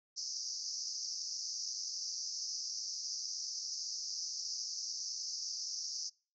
pink band-pass noise, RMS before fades -41 dBFS, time 0.16-6.1 s, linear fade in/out 20 ms, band 4800 to 6200 Hz, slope 96 dB/octave, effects noise-tail reverb RT60 0.4 s tail -26 dB re dry

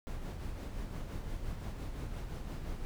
brown noise with tremolo, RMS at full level -38 dBFS, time 0.07-2.85 s, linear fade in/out 0 ms, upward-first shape sine, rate 5.8 Hz, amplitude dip 40%, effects none

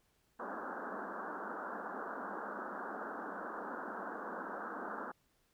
white band-pass noise, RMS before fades -43 dBFS, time 0.39-5.12 s, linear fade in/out 10 ms, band 190 to 1600 Hz, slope 96 dB/octave, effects pink hiss -75 dBFS RMS until 5.53 s

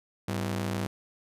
sawtooth ring-modulated tone, 146.83 Hz, D3, in tune, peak -22 dBFS, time 0.28-0.87 s, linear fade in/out 5 ms, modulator 43.5 Hz, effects resampled to 32000 Hz

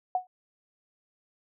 sine tone with exponential decay, 735 Hz, F#5, 12 cents flat, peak -20 dBFS, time 0.15-0.27 s, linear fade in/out 2 ms, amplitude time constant 25 ms, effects none

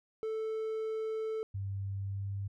triangle tone, 440 Hz, A4, in tune, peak -31 dBFS, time 0.23-1.43 s, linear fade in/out 0 ms
sine tone with pitch glide, 98.2 to 99.11 Hz, G2 to G2, +4 to +20 cents, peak -34 dBFS, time 1.54-2.48 s, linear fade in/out 10 ms, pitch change +16 cents, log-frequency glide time 2.04-2.3 s
effects none

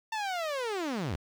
sawtooth linear sweep, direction down, 902 to 63.6 Hz, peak -27 dBFS, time 0.12-1.16 s, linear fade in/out 5 ms, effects low-pass 6000 Hz 12 dB/octave + 9-bit

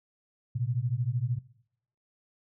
sine beating tone pair, 115.6 / 128.6 Hz, A#2 / C3, -14 / -30 cents, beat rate 13 Hz, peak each -30 dBFS, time 0.55-1.39 s, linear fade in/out 10 ms, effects noise-tail reverb RT60 0.7 s tail -19 dB re dry

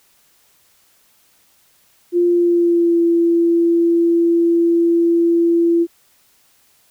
sine tone with pitch glide, 349.2 to 338.3 Hz, F4 to E4, 0 to +45 cents, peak -11 dBFS, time 2.12-5.87 s, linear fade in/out 50 ms, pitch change -55 cents, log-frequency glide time 2.26-3.01 s, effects white hiss -56 dBFS RMS until 6.9 s

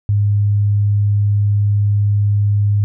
sine tone, 102.6 Hz, G#2, 21 cents flat, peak -11 dBFS, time 0.09-2.84 s, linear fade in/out 0 ms, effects none

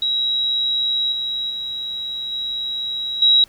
sine tone with level steps, 3859 Hz, B7, 41 cents flat, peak -17 / -21 / -24 / -22 / -10 dBFS, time 0.02-3.44 s, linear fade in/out 2 ms, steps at 1.12 / 1.5 / 2.32 / 3.22 s, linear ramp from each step 2 ms, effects pink hiss -51 dBFS RMS until 3.48 s

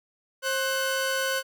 sawtooth tone pair together, 532 / 1499.5 Hz, C5 / F#6, +29 / +23 cents, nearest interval octave + tritone, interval 1794 cents, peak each -24 dBFS, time 0.42-1.43 s, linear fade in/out 50 ms, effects none

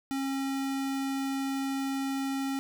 square tone, 271.3 Hz, C#4, 37 cents flat, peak -30 dBFS, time 0.11-2.59 s, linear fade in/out 0 ms, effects none

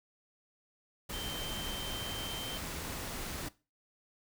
sine tone in noise, 3120 Hz, G7, 9 cents flat, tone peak -41 dBFS, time 1.13-2.58 s, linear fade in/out 10 ms, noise pink, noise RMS -40 dBFS, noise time 1.09-3.49 s, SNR -4 dB, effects noise-tail reverb RT60 0.3 s tail -19 dB re dry

